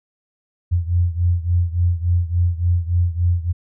sine beating tone pair, 86.2 / 89.7 Hz, F2 / F2, -22 / +47 cents, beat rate 3.5 Hz, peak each -17 / -20 dBFS, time 0.71-3.53 s, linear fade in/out 20 ms, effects none

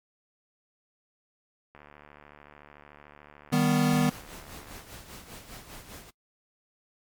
click train, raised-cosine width 0.5 ms, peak -34 dBFS, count 226, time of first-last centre 1.75-4.807 s, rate 73.6 Hz
square chord, Eb augmented, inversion none, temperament equal, 155.56 / 196 / 246.9 Hz, Eb3 / G3 / B3, 0 / 0 / 0 cents, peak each -26 / -29 / -25 dBFS, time 3.52-4.1 s, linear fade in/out 10 ms
pink noise with tremolo, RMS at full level -43 dBFS, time 3.9-6.11 s, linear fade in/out 20 ms, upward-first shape sine, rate 5 Hz, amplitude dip 60%
effects noise-tail reverb RT60 0.1 s tail -23 dB re dry + MP3 96 kbps

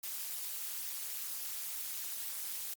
blue noise with amplitude modulation, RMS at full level -36 dBFS, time 0.03-2.74 s, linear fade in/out 5 ms, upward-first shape sine, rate 212 Hz, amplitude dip 95%, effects Opus 48 kbps

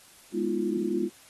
sine chord, F half-diminished seventh, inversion first, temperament equal with one note detuned, 207.7 / 246.9 / 317.3 / 349.2 Hz, Ab3 / Cb4 / Eb4 / F4, 0 / 0 / +34 / 0 cents, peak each -31 / -33 / -32 / -28 dBFS, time 0.32-1.1 s, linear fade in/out 50 ms, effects white hiss -54 dBFS RMS until 1.29 s + AAC 32 kbps

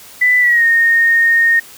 sine tone with pitch glide, 1991 to 1847 Hz, B6 to A#6, +14 to -16 cents, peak -8 dBFS, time 0.21-1.6 s, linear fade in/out 10 ms, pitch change -130 cents, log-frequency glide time 0.39-0.64 s, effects white hiss -38 dBFS RMS until 1.77 s

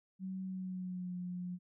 sine tone with pitch glide, 188.6 to 179.15 Hz, F#3 to F3, +33 to +44 cents, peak -38 dBFS, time 0.19-1.59 s, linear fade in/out 50 ms, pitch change -89 cents, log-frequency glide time 0.44-1.16 s, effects none

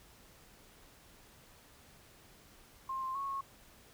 sine tone with pitch steps, 1060 / 1051 / 1102 / 1093 Hz, C6 / C6 / C#6 / C#6, +22 / +7 / -11 / -25 cents, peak -35 dBFS, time 2.89-3.41 s, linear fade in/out 5 ms, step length 130 ms, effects pink hiss -60 dBFS RMS until 3.93 s

